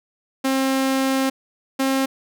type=tone pair in turn; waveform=sawtooth; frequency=266.6 / 267.7 Hz; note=C4 / C4; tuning=+33 / +40 cents; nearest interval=unison; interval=7 cents; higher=second; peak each=-14 dBFS; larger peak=neither; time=0.44-1.3 / 1.79-2.06 s; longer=first; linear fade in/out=10 ms; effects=none